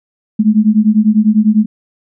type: beating tone pair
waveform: sine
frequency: 209.2 / 219.2 Hz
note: G#3 / A3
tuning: +13 / -6 cents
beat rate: 10 Hz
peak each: -10 dBFS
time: 0.39-1.66 s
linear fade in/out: 10 ms
effects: none